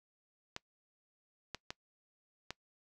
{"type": "clicks", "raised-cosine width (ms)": 0.2, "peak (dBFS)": -22, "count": 4, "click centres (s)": [0.564, 1.547, 1.705, 2.506], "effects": ["noise-tail reverb RT60 0.1 s tail -23 dB re dry"]}